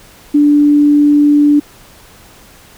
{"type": "tone", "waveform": "sine", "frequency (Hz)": 292.6, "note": "D4", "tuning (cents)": -6, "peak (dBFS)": -5, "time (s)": [0.34, 1.6], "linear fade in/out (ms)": 10, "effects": ["pink hiss -41 dBFS RMS until 2.77 s"]}